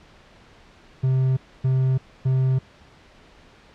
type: tone bursts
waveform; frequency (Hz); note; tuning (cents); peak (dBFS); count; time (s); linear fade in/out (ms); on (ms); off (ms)
triangle; 130.81; C3; 0; -15; 3; 1.03-2.59; 10; 340; 270
effects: pink hiss -51 dBFS RMS until 3.74 s + low-pass 4000 Hz 12 dB/octave